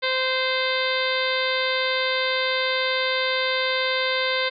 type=harmonic tone with a mistuned harmonic; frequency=519 Hz; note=C5; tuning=14 cents flat; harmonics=1 / 2 / 3 / 4 / 5 / 6 / 7 / 8 / 9; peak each=-26 / -30 / -29 / -27 / -34 / -34 / -29 / -33 / -35 dBFS; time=0.02-4.5 s; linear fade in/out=20 ms; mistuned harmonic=8; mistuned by=-22 cents; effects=none